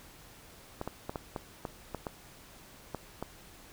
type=clicks; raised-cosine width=1 ms; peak=-21 dBFS; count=10; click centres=0.814 / 0.876 / 1.095 / 1.158 / 1.362 / 1.652 / 1.947 / 2.068 / 2.947 / 3.226 s; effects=pink hiss -54 dBFS RMS until 3.72 s